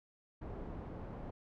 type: low-pass noise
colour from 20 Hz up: pink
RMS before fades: -45 dBFS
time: 0.41-1.31 s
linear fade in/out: 10 ms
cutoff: 760 Hz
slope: 12 dB/octave
effects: none